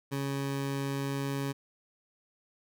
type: tone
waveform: 20% pulse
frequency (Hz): 138.4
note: C#3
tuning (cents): -2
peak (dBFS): -26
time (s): 0.11-1.53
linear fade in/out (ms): 20
effects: none